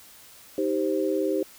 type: chord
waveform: sine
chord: C minor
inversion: first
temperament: just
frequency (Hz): 314 / 392.4 / 523.3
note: Eb4 / G4 / C5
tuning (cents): +16 / +2 / 0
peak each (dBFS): -27 / -26 / -28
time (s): 0.58-1.43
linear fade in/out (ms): 2
effects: white hiss -50 dBFS RMS until 1.58 s